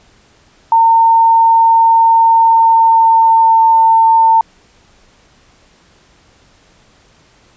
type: tone with pitch glide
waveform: sine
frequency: 910 to 901.1 Hz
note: A#5 to A5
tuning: -42 to +41 cents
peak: -5 dBFS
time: 0.72-4.41 s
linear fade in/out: 2 ms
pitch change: -17 cents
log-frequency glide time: 2.3-3.64 s
effects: pink hiss -49 dBFS RMS until 7.56 s + resampled to 16000 Hz